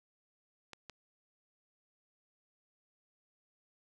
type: clicks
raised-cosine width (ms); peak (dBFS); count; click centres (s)
0.2; -29; 2; 0.733 / 0.897
effects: none